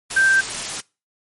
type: tone in noise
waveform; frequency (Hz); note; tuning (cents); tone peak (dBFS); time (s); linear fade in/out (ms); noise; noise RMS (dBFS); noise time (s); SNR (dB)
sine; 1568; G6; 0; -12; 0.16-0.41; 10; white; -27; 0.1-0.81; +12
effects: noise-tail reverb RT60 0.3 s tail -24 dB re dry + MP3 48 kbps